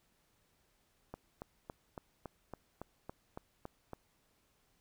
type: click train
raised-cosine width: 1 ms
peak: -29 dBFS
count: 11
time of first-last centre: 1.14-3.933 s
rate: 3.58 Hz
effects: pink hiss -74 dBFS RMS until 4.8 s